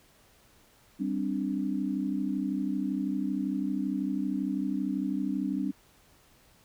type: chord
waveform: sine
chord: G suspended fourth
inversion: none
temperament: just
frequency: 196 / 261.3 / 294 Hz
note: G3 / C4 / D4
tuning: 0 / -2 / +2 cents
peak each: -32 dBFS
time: 0.99-5.72 s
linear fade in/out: 20 ms
effects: pink hiss -61 dBFS RMS until 6.64 s